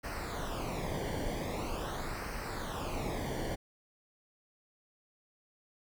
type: noise with flanger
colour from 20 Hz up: brown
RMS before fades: -37 dBFS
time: 0.03-3.56 s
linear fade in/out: 20 ms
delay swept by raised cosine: 0.28 to 0.78 ms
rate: 0.44 Hz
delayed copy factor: -0.75
effects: none